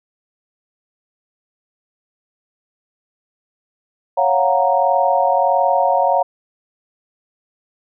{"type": "chord", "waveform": "sine", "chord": "Gb major seventh", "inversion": "second", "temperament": "equal", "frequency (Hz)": [554.4, 698.5, 740, 932.3], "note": ["Db5", "F5", "Gb5", "Bb5"], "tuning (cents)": [0, 0, 0, 0], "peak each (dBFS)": -18, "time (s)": [4.17, 6.23], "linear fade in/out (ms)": 10, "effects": []}